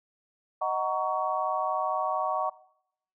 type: chord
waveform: sine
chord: D# minor seventh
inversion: none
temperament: just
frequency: 622.3 / 746.7 / 933.4 / 1120.1 Hz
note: D#5 / F#5 / A#5 / C#6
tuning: 0 / +16 / +2 / +18 cents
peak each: -32 / -30 / -33 / -30 dBFS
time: 0.61-2.5 s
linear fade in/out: 10 ms
effects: noise-tail reverb RT60 0.7 s tail -20 dB re dry